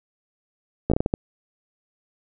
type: slowing click train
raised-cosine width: 2 ms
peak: -7 dBFS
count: 7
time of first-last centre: 0.9-1.139 s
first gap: 15 ms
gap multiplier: 1.39
effects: none